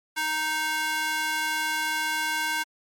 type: tone with high-pass filter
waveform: square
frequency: 311.1 Hz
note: D#4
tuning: in tune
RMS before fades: -27 dBFS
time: 0.16-2.64 s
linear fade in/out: 20 ms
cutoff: 1300 Hz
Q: 1.6
effects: MP3 64 kbps